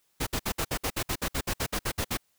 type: noise bursts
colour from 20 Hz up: pink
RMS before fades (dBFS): -29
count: 16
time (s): 0.2-2.173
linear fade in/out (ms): 10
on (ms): 68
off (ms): 59
effects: white hiss -71 dBFS RMS until 2.38 s